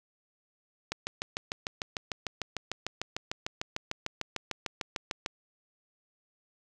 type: click train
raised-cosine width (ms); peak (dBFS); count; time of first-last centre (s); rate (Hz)
0.2; -15; 30; 0.92-5.261; 6.68
effects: none